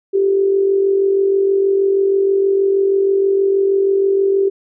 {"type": "tone with amplitude modulation", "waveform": "sine", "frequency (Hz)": 391.6, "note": "G4", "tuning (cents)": -2, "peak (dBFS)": -9, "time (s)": [0.13, 4.5], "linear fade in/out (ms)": 20, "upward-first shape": "sine", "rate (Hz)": 46.3, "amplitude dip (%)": 50, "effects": []}